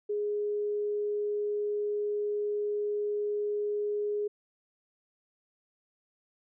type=tone; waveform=sine; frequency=415.3 Hz; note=G#4; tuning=in tune; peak=-28 dBFS; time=0.09-4.28 s; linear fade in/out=10 ms; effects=none